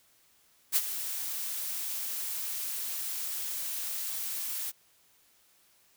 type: noise with ADSR envelope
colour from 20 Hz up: blue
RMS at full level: -23 dBFS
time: 0.72-4.72 s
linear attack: 40 ms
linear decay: 46 ms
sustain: -12 dB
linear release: 28 ms
effects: white hiss -65 dBFS RMS until 5.96 s